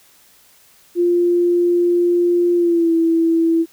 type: tone with pitch glide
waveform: sine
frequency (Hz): 349.2 to 330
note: F4 to E4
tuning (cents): 0 to +2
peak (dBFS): -12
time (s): 0.95-3.66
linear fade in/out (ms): 50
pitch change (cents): -98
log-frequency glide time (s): 2.55-2.93
effects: white hiss -51 dBFS RMS until 3.72 s